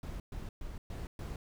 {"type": "noise bursts", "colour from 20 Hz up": "brown", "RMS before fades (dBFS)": -41, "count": 5, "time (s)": [0.03, 1.36], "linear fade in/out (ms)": 2, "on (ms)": 170, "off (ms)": 120, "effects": []}